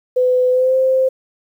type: tone with pitch glide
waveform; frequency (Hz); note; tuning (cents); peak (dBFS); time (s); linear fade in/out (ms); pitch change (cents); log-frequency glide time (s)
sine; 504 to 522.7; B4 to C5; +35 to -2; -11; 0.16-1.09; 10; +63; 0.51-0.76
effects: 8-bit